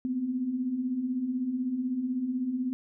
sine beating tone pair, 239.7 / 255.7 Hz, A#3 / C4, +48 / -40 cents, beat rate 16 Hz, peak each -36 / -28 dBFS, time 0.05-2.73 s, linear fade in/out 0 ms, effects none

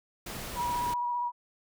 pink noise, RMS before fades -39 dBFS, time 0.26-0.94 s, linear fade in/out 5 ms
sine tone with vibrato, 967 Hz, B5, 37 cents flat, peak -28 dBFS, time 0.55-1.32 s, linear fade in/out 50 ms, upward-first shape sine, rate 15 Hz, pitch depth 22 cents each way
effects none

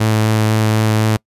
sawtooth tone with vibrato, 109.1 Hz, A2, 14 cents flat, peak -8 dBFS, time 0-1.17 s, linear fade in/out 10 ms, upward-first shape sine, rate 4 Hz, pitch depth 10 cents each way, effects noise-tail reverb RT60 0.1 s tail -26 dB re dry + resampled to 32000 Hz

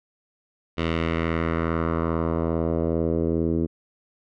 10% pulse tone with low-pass filter sweep, 82.41 Hz, E2, in tune, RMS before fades -24 dBFS, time 0.77-3.67 s, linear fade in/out 20 ms, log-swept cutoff 3100 to 330 Hz, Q 1.7, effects none

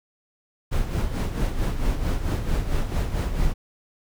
brown noise with tremolo, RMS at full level -21 dBFS, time 0.71-3.54 s, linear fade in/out 20 ms, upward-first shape sine, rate 4.5 Hz, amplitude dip 60%, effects none

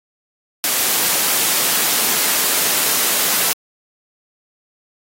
white noise, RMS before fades -17 dBFS, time 0.64-3.53 s, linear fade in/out 0 ms, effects high-pass 200 Hz 12 dB/octave + AAC 48 kbps

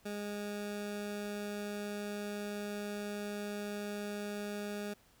20% pulse tone, 206.1 Hz, G#3, 13 cents flat, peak -33 dBFS, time 0.05-4.94 s, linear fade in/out 10 ms, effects pink hiss -66 dBFS RMS until 5.2 s

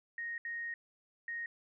sine tone bursts at uneven times, 1865 Hz, A#6, in tune, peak -37 dBFS, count 3, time 0.18-0.38 / 0.45-0.74 / 1.28-1.46 s, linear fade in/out 2 ms, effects none

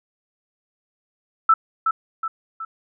sine tone with echo, 1321 Hz, E6, 3 cents sharp, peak -10 dBFS, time 1.49-1.54 s, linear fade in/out 5 ms, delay 370 ms, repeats 3, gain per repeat -6 dB, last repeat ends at 2.65 s, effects none

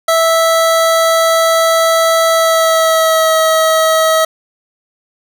25% pulse tone with pitch glide, 656 to 641 Hz, E5 to E5, -9 to -49 cents, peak -5 dBFS, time 0.08-4.25 s, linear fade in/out 5 ms, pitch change -40 cents, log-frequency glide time 2.3-3.37 s, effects none

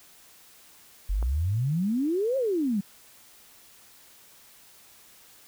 sine exponential two-way sweep, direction up then down, 43.54 to 553 to 187.8 Hz, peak -23 dBFS, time 1.09-2.81 s, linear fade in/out 10 ms, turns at 2.37 s
click, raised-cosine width 1 ms, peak -24 dBFS, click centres 1.227 s
effects white hiss -54 dBFS RMS until 5.47 s

